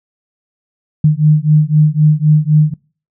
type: beating tone pair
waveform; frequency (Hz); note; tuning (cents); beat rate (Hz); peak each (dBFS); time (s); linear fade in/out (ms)
sine; 150.6 / 154.5; D3 / D#3; +44 / -12; 3.9; -10 / -10; 1.04-2.74; 5
effects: noise-tail reverb RT60 0.4 s tail -25 dB re dry